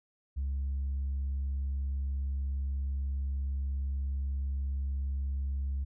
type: tone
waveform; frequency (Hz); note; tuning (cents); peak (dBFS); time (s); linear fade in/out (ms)
sine; 68.4; C#2; -23; -28; 0.36-5.85; 20
effects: tanh soft clip ceiling -28 dBFS